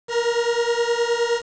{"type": "beating tone pair", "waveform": "40% pulse", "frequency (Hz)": [466.2, 475.8], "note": ["A#4", "A#4"], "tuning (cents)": [0, 35], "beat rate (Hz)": 9.6, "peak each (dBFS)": -21, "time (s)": [0.08, 1.42], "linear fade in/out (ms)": 50, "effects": ["resampled to 16000 Hz", "7-bit"]}